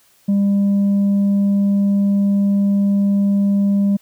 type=tone with tanh clipping; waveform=triangle; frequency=200 Hz; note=G3; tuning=35 cents sharp; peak=-13 dBFS; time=0.28-3.97 s; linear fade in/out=10 ms; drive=7 dB; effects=white hiss -55 dBFS RMS until 4.01 s